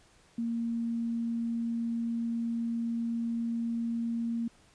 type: tone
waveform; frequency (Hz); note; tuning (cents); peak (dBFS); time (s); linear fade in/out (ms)
sine; 231.9; A#3; -9; -29; 0.38-4.48; 5
effects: pink hiss -62 dBFS RMS until 4.74 s + resampled to 22050 Hz